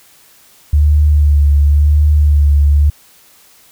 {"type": "tone with vibrato", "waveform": "sine", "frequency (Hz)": 73.42, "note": "D2", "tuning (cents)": 0, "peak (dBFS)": -6, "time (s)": [0.73, 2.9], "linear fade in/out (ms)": 5, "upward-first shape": "sine", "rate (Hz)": 0.94, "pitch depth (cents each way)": 33, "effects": ["white hiss -46 dBFS RMS until 3.71 s"]}